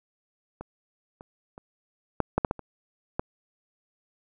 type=clicks; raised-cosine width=1 ms; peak=-23 / -29 / -29 / -8 / -8 / -8 / -12 / -25 / -12 dBFS; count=9; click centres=0.61 / 1.209 / 1.579 / 2.203 / 2.38 / 2.448 / 2.511 / 2.593 / 3.195 s; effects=none